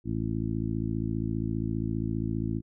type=harmonic tone; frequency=55 Hz; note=A1; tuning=in tune; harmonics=1 / 2 / 3 / 4 / 5 / 6; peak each=-37 / -32 / -35 / -34 / -35 / -36 dBFS; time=0.04-2.62 s; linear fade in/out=50 ms; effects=none